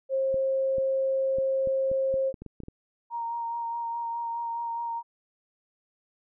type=tone; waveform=sine; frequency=534 Hz; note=C5; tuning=35 cents sharp; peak=-23 dBFS; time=0.09-2.33 s; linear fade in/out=50 ms
type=clicks; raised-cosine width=3 ms; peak=-27 dBFS; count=12; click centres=0.343 / 0.783 / 1.385 / 1.673 / 1.915 / 2.141 / 2.342 / 2.42 / 2.463 / 2.603 / 2.635 / 2.684 s
type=tone with vibrato; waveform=sine; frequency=932.3 Hz; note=A#5; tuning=in tune; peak=-29 dBFS; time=3.1-5.03 s; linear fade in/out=50 ms; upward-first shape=sine; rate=4.8 Hz; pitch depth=15 cents each way
effects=none